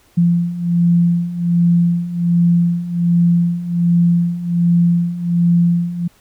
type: beating tone pair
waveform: sine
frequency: 171.3 / 172.6 Hz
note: F3 / F3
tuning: -33 / -20 cents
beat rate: 1.3 Hz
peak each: -17 / -13 dBFS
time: 0.17-6.08 s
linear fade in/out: 10 ms
effects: pink hiss -53 dBFS RMS until 6.2 s